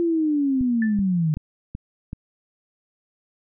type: linear sweep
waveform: sine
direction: down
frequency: 346.1 to 149.1 Hz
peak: -18 dBFS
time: 0-1.34 s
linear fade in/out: 0 ms
type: click train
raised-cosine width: 5 ms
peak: -18 dBFS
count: 5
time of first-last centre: 0.61-2.131 s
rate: 2.63 Hz
type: tone with exponential decay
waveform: sine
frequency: 1760 Hz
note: A6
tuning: in tune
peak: -25 dBFS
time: 0.82-1 s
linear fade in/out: 2 ms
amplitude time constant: 39 ms
effects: none